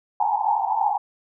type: band-pass noise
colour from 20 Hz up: white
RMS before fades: -22 dBFS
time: 0.2-0.98 s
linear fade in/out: 2 ms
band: 790 to 900 Hz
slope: 96 dB/octave
effects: none